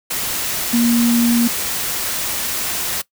sine tone in noise, 236 Hz, A#3, 22 cents sharp, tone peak -12 dBFS, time 0.73-1.48 s, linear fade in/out 10 ms, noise white, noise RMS -22 dBFS, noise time 0.1-3.02 s, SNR +7 dB, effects noise-tail reverb RT60 0.1 s tail -19 dB re dry

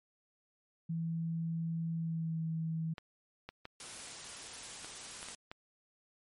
sine tone with pitch glide, 164.81 to 161.79 Hz, E3 to E3, 0 to -32 cents, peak -33 dBFS, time 0.89-2.94 s, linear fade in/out 10 ms, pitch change -32 cents, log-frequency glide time 1.94-2.4 s
clicks, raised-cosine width 0.3 ms, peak -28 dBFS, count 7, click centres 2.982 / 3.49 / 3.654 / 4.846 / 5.229 / 5.286 / 5.515 s
white noise, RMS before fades -46 dBFS, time 3.8-5.35 s, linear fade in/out 2 ms
effects MP3 48 kbps

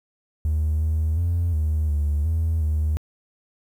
triangle tone with pitch steps, 77.2 / 78.7 / 85.8 / 77.3 / 73.7 / 81 / 76.9 Hz, D#2 / D#2 / F2 / D#2 / D2 / E2 / D#2, -13 / +20 / -30 / -11 / +7 / -30 / -20 cents, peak -16 dBFS, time 0.45-2.97 s, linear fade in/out 0 ms, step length 360 ms, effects tanh soft clip ceiling -15 dBFS + 9-bit

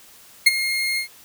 30% pulse tone with ADSR envelope, 2139 Hz, C7, 38 cents sharp, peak -4 dBFS, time 0.46-1.08 s, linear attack 10 ms, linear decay 25 ms, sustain -14 dB, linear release 100 ms, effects white hiss -48 dBFS RMS until 1.24 s

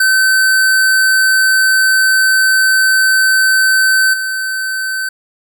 square tone with level steps, 1535 Hz, G6, 37 cents flat, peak -9 / -17 dBFS, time 0-5.09 s, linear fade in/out 5 ms, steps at 4.13 s, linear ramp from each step 10 ms, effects none

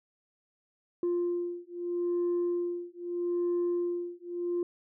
sine beating tone pair, 349.2 / 349.99 Hz, F4 / F4, 0 / +4 cents, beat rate 0.79 Hz, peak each -30 dBFS, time 1.03-4.63 s, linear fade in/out 2 ms, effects tanh soft clip ceiling -24 dBFS

